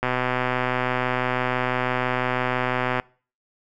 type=click train; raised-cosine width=0.5 ms; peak=-8 dBFS; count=375; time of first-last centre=0.03-2.998 s; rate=126 Hz; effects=noise-tail reverb RT60 0.4 s tail -23 dB re dry